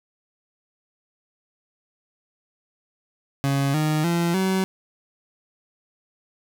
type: tone with pitch steps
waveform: 30% pulse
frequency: 138.59 / 153.78 / 170.62 / 189.32 Hz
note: C#3 / D#3 / F3 / F#3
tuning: 0 / -20 / -40 / +40 cents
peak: -17 dBFS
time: 3.44-4.64 s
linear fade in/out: 0 ms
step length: 300 ms
effects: none